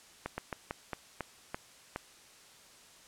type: slowing click train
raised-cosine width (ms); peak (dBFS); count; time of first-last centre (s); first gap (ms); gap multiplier
0.5; -20; 8; 0.26-1.96; 120; 1.23
effects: white hiss -57 dBFS RMS until 3.07 s + low-pass 9000 Hz 12 dB/octave